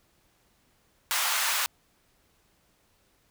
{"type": "high-pass noise", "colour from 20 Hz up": "pink", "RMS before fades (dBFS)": -27, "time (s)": [1.11, 1.66], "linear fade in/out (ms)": 0, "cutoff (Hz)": 900, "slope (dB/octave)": 24, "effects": ["pink hiss -67 dBFS RMS until 3.3 s"]}